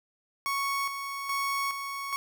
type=tone with tremolo; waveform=30% pulse; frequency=1108.7 Hz; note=C#6; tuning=in tune; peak=-25 dBFS; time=0.46-2.16 s; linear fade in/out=0 ms; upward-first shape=square; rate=1.2 Hz; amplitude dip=50%; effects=none